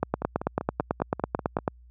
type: two click trains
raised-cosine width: 1 ms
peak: -17 / -9 dBFS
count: 8 / 16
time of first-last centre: 0.22-1.587 / 0.03-1.678 s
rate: 5.12 / 9.1 Hz
effects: added 60 Hz sine -43 dBFS peak until 1.9 s + high-pass 80 Hz 12 dB/octave